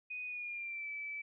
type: tone with pitch glide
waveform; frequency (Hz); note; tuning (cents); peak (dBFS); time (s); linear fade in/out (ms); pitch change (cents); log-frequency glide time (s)
sine; 2489 to 2309; D#7 to D7; 0 to -30; -39; 0.1-1.22; 10; -130; 0.25-0.89
effects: none